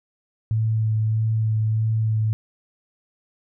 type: tone with vibrato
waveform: sine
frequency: 110 Hz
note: A2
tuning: in tune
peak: -18 dBFS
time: 0.51-2.33 s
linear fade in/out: 0 ms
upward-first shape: sine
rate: 1.6 Hz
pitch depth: 14 cents each way
effects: none